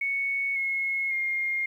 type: tone with pitch steps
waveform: sine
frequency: 2217 / 2171 / 2127 Hz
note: C#7 / C#7 / C7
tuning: 0 / -37 / +28 cents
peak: -25 dBFS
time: 0.01-1.66 s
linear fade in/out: 5 ms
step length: 550 ms
effects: 10-bit